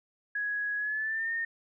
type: tone with pitch glide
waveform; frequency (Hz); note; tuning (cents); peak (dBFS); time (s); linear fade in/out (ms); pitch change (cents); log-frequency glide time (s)
sine; 1669 to 1830.6; G#6 to A#6; +8 to -32; -29; 0.35-1.45; 5; +160; 0.77-1.32
effects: none